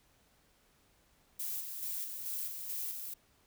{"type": "noise with tremolo", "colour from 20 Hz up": "violet", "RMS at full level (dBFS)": -38, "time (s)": [1.39, 3.14], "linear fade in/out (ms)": 10, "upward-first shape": "square", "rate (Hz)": 2.3, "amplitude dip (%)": 40, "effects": ["pink hiss -69 dBFS RMS until 3.46 s"]}